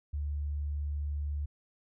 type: tone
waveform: sine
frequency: 73 Hz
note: D2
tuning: 10 cents flat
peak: -31 dBFS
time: 0.13-1.46 s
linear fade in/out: 10 ms
effects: none